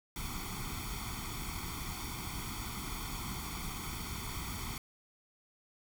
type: noise with comb filter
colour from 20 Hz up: pink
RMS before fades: -40 dBFS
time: 0.16-4.78 s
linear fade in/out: 2 ms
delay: 0.89 ms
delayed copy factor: +0.95
effects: none